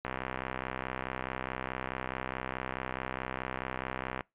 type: click train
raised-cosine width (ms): 0.5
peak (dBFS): -19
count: 270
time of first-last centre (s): 0.05-4.208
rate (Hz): 64.7
effects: noise-tail reverb RT60 0.2 s tail -24 dB re dry + resampled to 8000 Hz